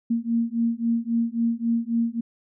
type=beating tone pair; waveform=sine; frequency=230 / 233.7 Hz; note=A#3 / A#3; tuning=-23 / +5 cents; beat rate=3.7 Hz; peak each=-24 dBFS; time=0.1-2.21 s; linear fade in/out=10 ms; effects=none